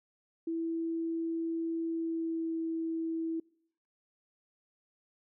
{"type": "tone with pitch glide", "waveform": "sine", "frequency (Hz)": [329.6, 326.6], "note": ["E4", "E4"], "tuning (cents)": [0, -16], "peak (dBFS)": -31, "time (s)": [0.47, 3.4], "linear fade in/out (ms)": 5, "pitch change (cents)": -16, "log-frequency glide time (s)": [1.85, 2.58], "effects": ["noise-tail reverb RT60 0.7 s tail -26 dB re dry"]}